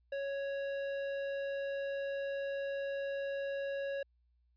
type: tone with hard clipping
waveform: sine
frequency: 554.4 Hz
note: C#5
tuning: in tune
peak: -37 dBFS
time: 0.12-4.03 s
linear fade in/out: 5 ms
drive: 11 dB
effects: added 60 Hz sine -69 dBFS peak until 4.56 s + resampled to 11025 Hz